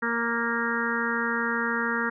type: harmonic tone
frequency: 233.1 Hz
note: A#3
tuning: in tune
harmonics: 1 / 2 / 4 / 5 / 6 / 7 / 8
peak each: -31 / -33 / -34 / -34 / -30 / -31 / -32 dBFS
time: 0.02-2.1 s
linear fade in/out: 10 ms
effects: none